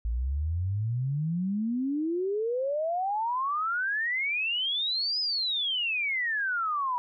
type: exponential two-way sweep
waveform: sine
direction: up then down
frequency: 54.6 to 5110 to 958 Hz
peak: -26 dBFS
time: 0.05-6.98 s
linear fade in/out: 0 ms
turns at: 5.2 s
effects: none